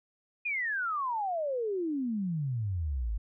sine exponential sweep, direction down, 2500 to 49 Hz, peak -29 dBFS, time 0.45-3.18 s, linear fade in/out 10 ms, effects none

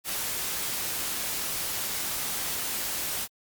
white noise, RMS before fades -31 dBFS, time 0.04-3.28 s, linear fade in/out 50 ms, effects Opus 48 kbps

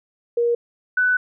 sine tone pair in turn, 472.9 / 1494.4 Hz, A#4 / F#6, +25 / +17 cents, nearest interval octave + minor sixth, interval 1992 cents, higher second, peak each -16 / -15 dBFS, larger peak second, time 0.37-0.55 / 0.97-1.17 s, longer second, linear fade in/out 5 ms, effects none

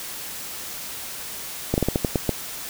slowing click train, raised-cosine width 2 ms, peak -6 dBFS, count 8, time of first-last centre 1.74-2.293 s, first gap 39 ms, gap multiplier 1.23, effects white hiss -34 dBFS RMS until 2.69 s

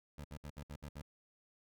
20% pulse tone bursts, 73.42 Hz, D2, in tune, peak -40 dBFS, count 7, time 0.18-1.019 s, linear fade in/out 5 ms, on 65 ms, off 64 ms, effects none

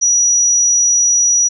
sine tone, 5830 Hz, F#8, 26 cents flat, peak -9 dBFS, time 0.01-1.49 s, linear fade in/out 20 ms, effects none

